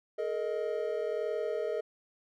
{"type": "chord", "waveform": "triangle", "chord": "Ab suspended second", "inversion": "none", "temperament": "equal with one note detuned", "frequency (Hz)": [424.8, 466.2, 622.3], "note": ["Ab4", "Bb4", "Eb5"], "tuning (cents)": [39, 0, 0], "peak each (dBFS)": -33, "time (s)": [0.18, 1.81], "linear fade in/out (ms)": 10, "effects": []}